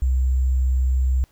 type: tone with sample-and-hold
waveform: sine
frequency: 64.4 Hz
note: C2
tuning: 27 cents flat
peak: -16 dBFS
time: 0.02-1.24 s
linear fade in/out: 0 ms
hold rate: 7350 Hz
effects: pink hiss -60 dBFS RMS until 1.31 s